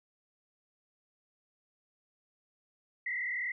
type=tone with frequency modulation; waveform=sine; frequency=1995 Hz; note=B6; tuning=17 cents sharp; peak=-32 dBFS; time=3.06-3.52 s; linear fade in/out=5 ms; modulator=39.5 Hz; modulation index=2.3; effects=none